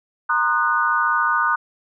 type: chord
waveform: sine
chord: C half-diminished seventh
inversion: third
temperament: equal with one note detuned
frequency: 932.3 / 1046.5 / 1225.2 / 1480 Hz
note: Bb5 / C6 / Eb6 / Gb6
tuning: 0 / 0 / -27 / 0 cents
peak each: -24 / -26 / -20 / -20 dBFS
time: 0.29-1.56 s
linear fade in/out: 10 ms
effects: none